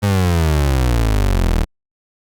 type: exponential sweep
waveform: 30% pulse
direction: down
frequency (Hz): 103.83 to 37.87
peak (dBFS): -10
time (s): 0.02-1.65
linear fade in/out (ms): 20
effects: Opus 48 kbps